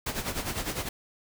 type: noise with tremolo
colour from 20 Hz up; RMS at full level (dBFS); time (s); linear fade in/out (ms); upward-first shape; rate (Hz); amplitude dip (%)
pink; -30; 0.06-0.89; 5; sine; 9.9; 70
effects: none